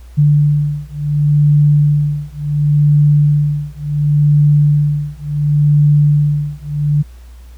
sine beating tone pair, 146.9 / 147.6 Hz, D3 / D3, +1 / +9 cents, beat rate 0.7 Hz, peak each -12 dBFS, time 0.17-7.03 s, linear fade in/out 20 ms, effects added 60 Hz sine -33 dBFS peak until 7.57 s + pink hiss -50 dBFS RMS until 7.57 s

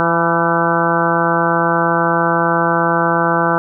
harmonic tone with a mistuned harmonic, 168.5 Hz, E3, 38 cents sharp, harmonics 1 / 2 / 3 / 4 / 5 / 6 / 7 / 8 / 9, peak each -21 / -21 / -21 / -21 / -21 / -21 / -21 / -21 / -21 dBFS, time 0-3.58 s, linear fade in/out 0 ms, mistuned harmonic 6, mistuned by -39 cents, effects none

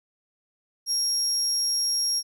35% pulse tone, 5588 Hz, F8, in tune, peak -20 dBFS, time 0.86-2.23 s, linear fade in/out 50 ms, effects none

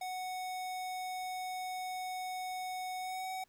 square tone with pitch glide, 740 to 751.6 Hz, F#5 to F#5, 0 to +27 cents, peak -38 dBFS, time 0.01-3.44 s, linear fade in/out 5 ms, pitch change +27 cents, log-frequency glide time 3-3.26 s, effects pink hiss -72 dBFS RMS until 3.48 s

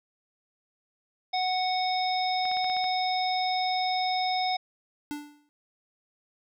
harmonic tone, 740 Hz, F#5, in tune, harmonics 1 / 3 / 5 / 7, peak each -26 / -35 / -34 / -34 dBFS, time 1.33-4.57 s, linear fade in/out 10 ms
clicks, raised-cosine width 0.3 ms, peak -26 dBFS, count 7, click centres 2.454 / 2.515 / 2.57 / 2.644 / 2.699 / 2.767 / 2.842 s
square tone with exponential decay, 293.7 Hz, D4, in tune, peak -30 dBFS, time 5.11-5.49 s, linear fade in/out 0 ms, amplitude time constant 81 ms
effects none

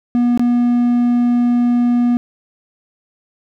triangle tone with dropouts, 241.6 Hz, B3, 38 cents flat, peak -9 dBFS, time 0.15-2.17 s, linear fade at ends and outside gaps 0 ms, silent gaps 0.375-0.395 s, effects none

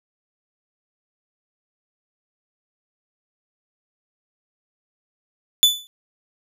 40% pulse tone with exponential decay, 3486 Hz, A7, 17 cents flat, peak -6 dBFS, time 5.63-5.87 s, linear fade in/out 0 ms, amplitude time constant 51 ms, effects none

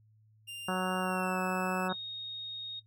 45% pulse tone with pitch glide, 2794 to 2622 Hz, F7 to E7, 0 to -10 cents, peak -40 dBFS, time 0.47-1.89 s, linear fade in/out 20 ms, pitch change -110 cents, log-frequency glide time 1.01-1.39 s
harmonic tone, 185 Hz, F#3, in tune, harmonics 1 / 2 / 3 / 4 / 5 / 6 / 7 / 8 / 9, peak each -34 / -39 / -38 / -38 / -40 / -41 / -39 / -40 / -46 dBFS, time 0.68-1.93 s, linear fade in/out 5 ms
sine tone, 3729 Hz, A#7, in tune, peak -37 dBFS, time 1.89-2.8 s, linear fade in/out 10 ms
effects noise-tail reverb RT60 0.1 s tail -18 dB re dry + added 108 Hz sine -61 dBFS peak until 2.86 s

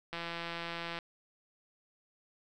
click train, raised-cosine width 0.3 ms, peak -23 dBFS, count 146, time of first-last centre 0.13-0.988 s, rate 169 Hz, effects none

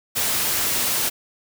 white noise, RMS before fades -22 dBFS, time 0.15-1.1 s, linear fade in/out 20 ms, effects none

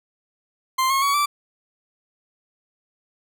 40% pulse tone with pitch steps, 1046.5 / 1084.7 / 1124.2 / 1165.2 Hz, C6 / C#6 / C#6 / D6, 0 / -38 / +24 / -14 cents, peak -17 dBFS, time 0.78-1.26 s, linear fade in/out 10 ms, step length 120 ms, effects none

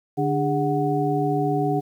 harmonic tone with a mistuned harmonic, 147.5 Hz, D3, 8 cents sharp, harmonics 1 / 2 / 3 / 5, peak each -25 / -25 / -25 / -25 dBFS, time 0.17-1.81 s, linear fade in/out 20 ms, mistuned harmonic 3, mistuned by -140 cents, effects 9-bit

